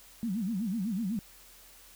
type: tone with vibrato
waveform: sine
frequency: 207.5 Hz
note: G#3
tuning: 1 cent flat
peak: -29 dBFS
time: 0.23-1.19 s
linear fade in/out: 0 ms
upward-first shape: sine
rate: 8 Hz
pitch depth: 240 cents each way
effects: added 42 Hz sine -62 dBFS peak until 1.95 s + white hiss -55 dBFS RMS until 1.95 s